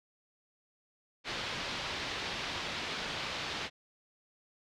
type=low-pass noise; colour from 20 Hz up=white; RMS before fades=-38 dBFS; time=1.24-3.7 s; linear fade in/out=50 ms; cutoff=4300 Hz; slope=24 dB/octave; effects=none